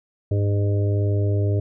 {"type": "harmonic tone", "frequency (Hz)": 101.6, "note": "G#2", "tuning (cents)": -38, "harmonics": [1, 3, 4, 5, 6], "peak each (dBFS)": [-18, -31, -29, -36, -33], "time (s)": [0.31, 1.6], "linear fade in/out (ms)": 5, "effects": []}